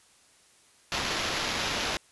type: noise with sample-and-hold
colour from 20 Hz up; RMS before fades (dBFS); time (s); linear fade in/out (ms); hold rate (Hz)
white; -30; 0.92-1.97; 0; 8820
effects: white hiss -60 dBFS RMS until 2.11 s + resampled to 24000 Hz